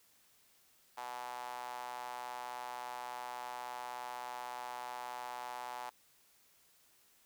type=tone with high-pass filter; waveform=sawtooth; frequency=123.47 Hz; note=B2; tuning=in tune; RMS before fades=-44 dBFS; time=0.97-5.9 s; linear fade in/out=10 ms; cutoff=850 Hz; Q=4.5; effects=white hiss -68 dBFS RMS until 7.25 s